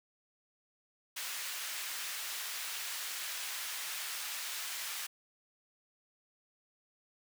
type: high-pass noise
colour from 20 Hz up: pink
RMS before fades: -40 dBFS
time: 1.16-5.07 s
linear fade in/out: 10 ms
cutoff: 1700 Hz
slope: 12 dB/octave
effects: none